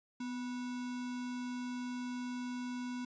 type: tone with sample-and-hold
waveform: sine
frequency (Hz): 248.5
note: B3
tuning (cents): +11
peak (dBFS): -37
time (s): 0.2-3.05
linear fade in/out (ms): 5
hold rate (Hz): 1225
effects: resampled to 16000 Hz